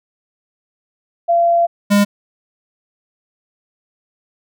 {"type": "tone pair in turn", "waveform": ["sine", "square"], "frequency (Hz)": [684, 203.4], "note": ["F5", "G#3"], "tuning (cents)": [-36, -36], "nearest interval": "octave + major sixth", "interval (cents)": 2100, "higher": "first", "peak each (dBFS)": -10, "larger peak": "neither", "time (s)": [[1.28, 1.67], [1.9, 2.05]], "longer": "first", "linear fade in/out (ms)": 20, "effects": []}